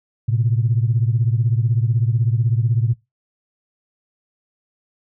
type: beating tone pair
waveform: sine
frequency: 112.1 / 128.1 Hz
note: A2 / C3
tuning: +33 / -36 cents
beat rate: 16 Hz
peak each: -16 / -19 dBFS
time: 0.28-2.94 s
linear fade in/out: 10 ms
effects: noise-tail reverb RT60 0.2 s tail -21 dB re dry + tanh soft clip ceiling -7 dBFS